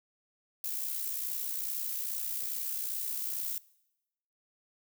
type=noise with amplitude modulation; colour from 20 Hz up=violet; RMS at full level=-33 dBFS; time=0.64-3.58 s; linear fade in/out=2 ms; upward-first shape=sine; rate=62.4 Hz; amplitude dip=50%; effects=noise-tail reverb RT60 0.9 s tail -22 dB re dry